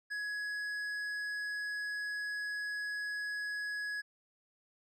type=tone with tanh clipping; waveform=sine; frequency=1677 Hz; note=G#6; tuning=16 cents sharp; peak=-37 dBFS; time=0.1-4.02 s; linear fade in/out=20 ms; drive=9 dB; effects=none